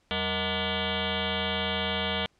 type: tone with frequency modulation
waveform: sine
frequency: 1457 Hz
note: F#6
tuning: 27 cents flat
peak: -26 dBFS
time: 0.11-2.26 s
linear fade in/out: 0 ms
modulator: 275 Hz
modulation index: 7.7
effects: pink hiss -68 dBFS RMS until 2.39 s + low-pass 7000 Hz 12 dB/octave